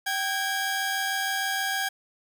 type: tone pair together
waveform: sawtooth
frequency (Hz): 774.3 / 1635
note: G5 / G#6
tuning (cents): -22 / -28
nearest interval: octave + minor second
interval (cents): 1294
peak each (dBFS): -26 / -24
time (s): 0.06-1.89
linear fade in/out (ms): 10
effects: none